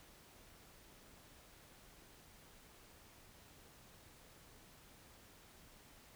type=silence; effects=pink hiss -62 dBFS RMS until 6.15 s